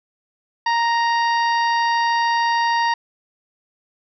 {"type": "harmonic tone", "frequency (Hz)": 933, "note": "A#5", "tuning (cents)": 1, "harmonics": [1, 2, 3, 4, 5, 6], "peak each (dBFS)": [-17, -23, -32, -35, -31, -39], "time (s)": [0.66, 2.94], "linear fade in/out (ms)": 5, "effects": []}